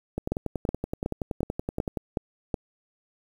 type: two click trains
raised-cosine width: 2 ms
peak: -15 / -12 dBFS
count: 20 / 7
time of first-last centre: 0.18-1.972 / 0.32-2.542 s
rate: 10.6 / 2.7 Hz
effects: 8-bit